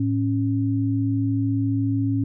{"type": "tone pair together", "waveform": "sine", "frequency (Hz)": [109.1, 275.1], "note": ["A2", "C#4"], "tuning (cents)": [-14, -13], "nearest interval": "octave + major third", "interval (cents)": 1601, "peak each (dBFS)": -22, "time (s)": [0, 2.24], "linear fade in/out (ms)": 5, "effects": []}